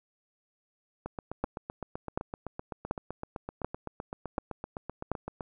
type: two click trains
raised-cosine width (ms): 1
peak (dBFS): -22 / -15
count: 35 / 6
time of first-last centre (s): 1.06-5.408 / 1.44-5.116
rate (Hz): 7.82 / 1.36
effects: none

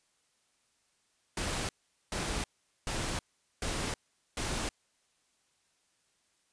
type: noise bursts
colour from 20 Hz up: pink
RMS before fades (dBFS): -34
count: 5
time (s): 1.37-4.69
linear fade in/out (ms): 2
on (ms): 320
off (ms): 430
effects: white hiss -73 dBFS RMS until 6.52 s + resampled to 22050 Hz

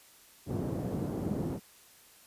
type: band-pass noise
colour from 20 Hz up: pink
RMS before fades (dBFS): -34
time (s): 0.46-1.6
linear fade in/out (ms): 50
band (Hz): 130 to 370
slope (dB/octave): 12
effects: white hiss -58 dBFS RMS until 2.26 s + resampled to 32000 Hz

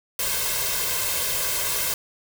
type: noise with comb filter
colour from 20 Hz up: white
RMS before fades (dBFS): -25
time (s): 0.19-1.94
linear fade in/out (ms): 2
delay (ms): 1.9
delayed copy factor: +0.75
effects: none

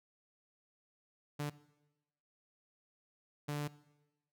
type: tone bursts at uneven times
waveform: sawtooth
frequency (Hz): 146.83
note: D3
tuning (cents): 0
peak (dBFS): -32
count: 2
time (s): 1.39-1.5 / 3.48-3.68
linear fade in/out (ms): 10
effects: noise-tail reverb RT60 1.0 s tail -19 dB re dry

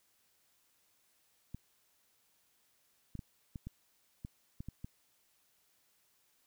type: clicks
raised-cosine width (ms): 5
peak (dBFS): -30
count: 9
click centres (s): 1.546 / 3.153 / 3.192 / 3.558 / 3.67 / 4.249 / 4.605 / 4.686 / 4.845
effects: white hiss -73 dBFS RMS until 6.46 s

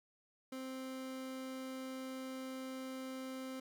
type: tone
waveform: 30% pulse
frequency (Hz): 261.6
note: C4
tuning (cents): 0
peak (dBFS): -40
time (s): 0.52-3.6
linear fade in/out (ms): 5
effects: none

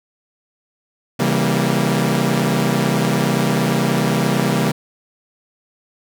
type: chord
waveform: sawtooth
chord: C# diminished seventh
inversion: none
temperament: equal with one note detuned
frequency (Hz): 135.5 / 164.81 / 196 / 233.1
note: C#3 / E3 / G3 / Bb3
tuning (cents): -39 / 0 / 0 / 0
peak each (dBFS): -17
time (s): 1.19-4.72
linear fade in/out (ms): 10
effects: none

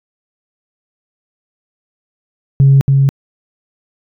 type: tone with echo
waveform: sine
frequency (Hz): 137.1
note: C#3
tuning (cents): -19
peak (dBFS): -3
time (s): 2.6-2.81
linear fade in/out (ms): 0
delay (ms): 280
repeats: 1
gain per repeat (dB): -3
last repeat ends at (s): 3.09
effects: tanh soft clip ceiling -1 dBFS

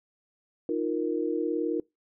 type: chord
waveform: sine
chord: Eb suspended second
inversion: none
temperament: just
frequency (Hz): 311.1 / 350 / 466.7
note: Eb4 / F4 / Bb4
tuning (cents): 0 / +4 / +2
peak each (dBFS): -30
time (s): 0.69-1.8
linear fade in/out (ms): 2
effects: noise-tail reverb RT60 0.2 s tail -24 dB re dry

